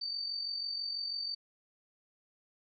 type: tone with amplitude modulation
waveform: sine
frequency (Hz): 4592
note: D8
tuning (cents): -40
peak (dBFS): -32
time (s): 0.01-1.35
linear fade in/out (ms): 10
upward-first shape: sine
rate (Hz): 46.1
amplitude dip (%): 55
effects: none